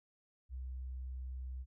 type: tone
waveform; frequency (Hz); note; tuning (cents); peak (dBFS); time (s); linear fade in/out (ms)
sine; 64; C2; -38; -40; 0.49-1.66; 50
effects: none